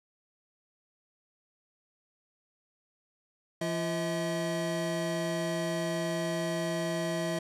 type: tone cluster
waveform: square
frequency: 169.8 / 341.4 / 641 Hz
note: F3 / F4 / E5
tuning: -48 / -39 / -49 cents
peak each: -35 / -36 / -34 dBFS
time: 3.61-7.39 s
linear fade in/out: 5 ms
effects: low-pass 11000 Hz 12 dB/octave